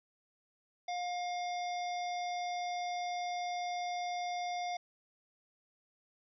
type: harmonic tone with a mistuned harmonic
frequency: 711 Hz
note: F5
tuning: 31 cents sharp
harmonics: 1 / 3 / 5 / 7 / 8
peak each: -35 / -45 / -49 / -52 / -53 dBFS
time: 0.88-4.77 s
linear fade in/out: 5 ms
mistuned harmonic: 7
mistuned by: -33 cents
effects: none